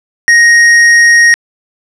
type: tone with hard clipping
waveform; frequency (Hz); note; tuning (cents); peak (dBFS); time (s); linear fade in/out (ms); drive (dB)
triangle; 1872; A#6; +7; -4; 0.28-1.34; 0; 13
effects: low-pass 9000 Hz 12 dB/octave